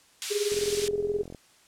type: high-pass noise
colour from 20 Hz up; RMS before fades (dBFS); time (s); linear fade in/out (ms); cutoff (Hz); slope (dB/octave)
pink; -32; 0.22-0.88; 0; 3200; 12
type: tone with tremolo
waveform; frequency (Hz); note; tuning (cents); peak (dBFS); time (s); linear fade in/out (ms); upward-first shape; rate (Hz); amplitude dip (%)
sine; 412.4; G#4; -12; -22; 0.3-1.23; 20; sine; 19; 75
type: click train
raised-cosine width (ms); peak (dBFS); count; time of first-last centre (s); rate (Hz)
2; -28; 37; 0.52-1.348; 43.5
effects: white hiss -59 dBFS RMS until 1.67 s + low-pass 9000 Hz 12 dB/octave